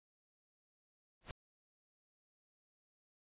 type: noise with exponential growth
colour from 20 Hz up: pink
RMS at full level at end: -41 dBFS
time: 1.21-1.31 s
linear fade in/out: 1 ms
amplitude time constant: 21 ms
effects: resampled to 8000 Hz